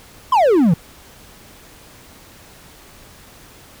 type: exponential sweep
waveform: triangle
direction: down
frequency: 1084 to 151.5 Hz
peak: -8 dBFS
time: 0.32-0.74 s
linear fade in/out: 5 ms
effects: pink hiss -44 dBFS RMS until 3.8 s